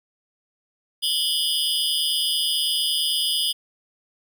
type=tone cluster; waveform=square; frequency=2950 / 3099 / 3274 / 3522 / 4941 Hz; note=F#7 / G7 / G#7 / A7 / D#8; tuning=-6 / -21 / -25 / +1 / -13 cents; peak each=-28 dBFS; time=1.02-3.53 s; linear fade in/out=20 ms; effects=9-bit